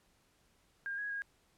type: tone with pitch steps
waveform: sine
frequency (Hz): 1609 / 1661 / 1633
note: G6 / G#6 / G#6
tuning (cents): +45 / 0 / -30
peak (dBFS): -36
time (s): 0.86-1.22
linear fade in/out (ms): 0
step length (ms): 120
effects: pink hiss -71 dBFS RMS until 1.57 s + low-pass 12000 Hz 12 dB/octave